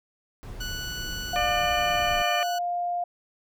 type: noise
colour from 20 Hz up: brown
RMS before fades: -37 dBFS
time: 0.43-2.22 s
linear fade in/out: 0 ms
type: tone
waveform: 15% pulse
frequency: 1480 Hz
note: F#6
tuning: in tune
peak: -26 dBFS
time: 0.6-2.59 s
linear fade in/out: 10 ms
type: tone with pitch glide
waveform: sine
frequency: 710 to 703.1 Hz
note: F5 to F5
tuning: +28 to +11 cents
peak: -25 dBFS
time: 1.33-3.04 s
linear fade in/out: 5 ms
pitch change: -17 cents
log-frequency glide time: 1.49-2.23 s
type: harmonic tone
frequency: 598 Hz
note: D5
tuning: 31 cents sharp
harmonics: 1 / 2 / 3 / 4 / 5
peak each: -31 / -31 / -31 / -31 / -31 dBFS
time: 1.36-2.43 s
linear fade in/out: 0 ms
effects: none